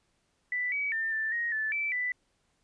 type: tone with pitch steps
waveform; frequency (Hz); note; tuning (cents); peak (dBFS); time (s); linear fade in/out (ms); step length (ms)
sine; 1982 / 2274 / 1797 / 1769 / 1876 / 1748 / 2323 / 1986; B6 / C#7 / A6 / A6 / A#6 / A6 / D7 / B6; +6 / +44 / +36 / +9 / +11 / -12 / -20 / +9; -28; 0.52-2.12; 2; 200
effects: pink hiss -73 dBFS RMS until 2.63 s + resampled to 22050 Hz